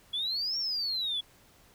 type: exponential two-way sweep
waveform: sine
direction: up then down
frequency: 3345 to 5588 to 3345 Hz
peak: -28 dBFS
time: 0.13-1.21 s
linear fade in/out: 10 ms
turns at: 0.58 s
effects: tanh soft clip ceiling -25 dBFS + pink hiss -60 dBFS RMS until 1.74 s

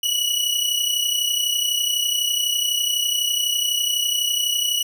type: tone pair together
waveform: sawtooth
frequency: 2916 / 2948 Hz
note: F#7 / F#7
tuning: -26 / -7 cents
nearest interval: unison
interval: 19 cents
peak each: -19 dBFS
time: 0.03-4.83 s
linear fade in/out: 5 ms
effects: none

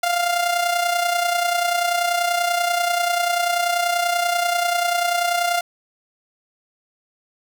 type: tone with amplitude modulation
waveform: sawtooth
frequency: 698.5 Hz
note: F5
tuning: in tune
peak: -12 dBFS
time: 0.03-5.61 s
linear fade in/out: 5 ms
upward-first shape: sine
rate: 30.3 Hz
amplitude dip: 55%
effects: none

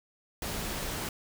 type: noise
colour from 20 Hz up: pink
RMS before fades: -35 dBFS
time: 0.42-1.09 s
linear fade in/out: 2 ms
effects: none

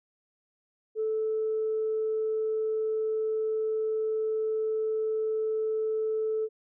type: tone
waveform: sine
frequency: 437.4 Hz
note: A4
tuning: 10 cents flat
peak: -25 dBFS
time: 0.95-6.49 s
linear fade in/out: 50 ms
effects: tanh soft clip ceiling -21 dBFS

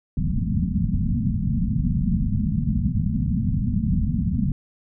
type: low-pass noise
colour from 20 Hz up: white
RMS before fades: -22 dBFS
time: 0.17-4.52 s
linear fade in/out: 2 ms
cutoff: 240 Hz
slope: 96 dB/octave
effects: none

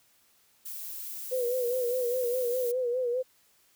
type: noise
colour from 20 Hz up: violet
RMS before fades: -39 dBFS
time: 0.65-2.72 s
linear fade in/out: 10 ms
type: tone with vibrato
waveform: sine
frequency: 494.7 Hz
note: B4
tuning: 3 cents sharp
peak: -26 dBFS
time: 1.31-3.23 s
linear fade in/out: 20 ms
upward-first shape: sine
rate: 4.9 Hz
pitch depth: 73 cents each way
effects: white hiss -65 dBFS RMS until 3.75 s

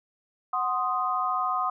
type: chord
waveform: sine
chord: C diminished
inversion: second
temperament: equal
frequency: 740 / 1046.5 / 1244.5 Hz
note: Gb5 / C6 / Eb6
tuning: 0 / 0 / 0 cents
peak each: -30 / -29 / -27 dBFS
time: 0.53-1.7 s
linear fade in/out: 5 ms
effects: none

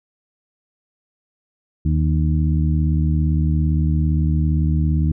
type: harmonic tone with a mistuned harmonic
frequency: 77.6 Hz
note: D#2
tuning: 4 cents flat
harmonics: 1 / 2 / 3 / 4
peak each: -17 / -19 / -27 / -28 dBFS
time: 1.85-5.12 s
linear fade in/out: 5 ms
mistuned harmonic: 4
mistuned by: -30 cents
effects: none

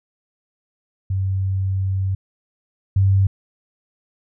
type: tone pair in turn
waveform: sine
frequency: 95.7 / 97.09 Hz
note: G2 / G2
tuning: -41 / -16 cents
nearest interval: unison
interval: 25 cents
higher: second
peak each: -18 / -12 dBFS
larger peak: second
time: 1.1-2.15 / 2.96-3.27 s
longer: first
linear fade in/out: 5 ms
effects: none

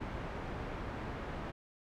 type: low-pass noise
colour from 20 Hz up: pink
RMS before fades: -41 dBFS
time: 0-1.52 s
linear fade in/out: 20 ms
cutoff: 1700 Hz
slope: 12 dB/octave
effects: none

